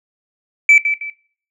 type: tone with echo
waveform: sine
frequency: 2314 Hz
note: D7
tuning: 26 cents flat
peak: -3 dBFS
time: 0.69-0.78 s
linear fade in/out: 2 ms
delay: 160 ms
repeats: 2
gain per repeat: -10 dB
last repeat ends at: 1.1 s
effects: noise-tail reverb RT60 0.5 s tail -20 dB re dry + tanh soft clip ceiling -3 dBFS